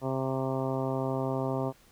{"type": "harmonic tone with a mistuned harmonic", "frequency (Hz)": 132.5, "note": "C3", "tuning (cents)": 22, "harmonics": [1, 2, 3, 4, 5, 6, 7, 8, 9], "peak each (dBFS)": [-33, -34, -35, -36, -36, -42, -40, -44, -45], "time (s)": [0.01, 1.73], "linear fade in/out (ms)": 50, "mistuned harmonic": 9, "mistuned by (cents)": -27, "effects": ["pink hiss -60 dBFS RMS until 1.91 s"]}